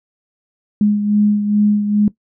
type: beating tone pair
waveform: sine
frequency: 207.7 / 210.1 Hz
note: G#3 / G#3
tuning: 0 / +20 cents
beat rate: 2.4 Hz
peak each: -12 / -20 dBFS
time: 0.81-2.08 s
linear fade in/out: 2 ms
effects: noise-tail reverb RT60 0.1 s tail -18 dB re dry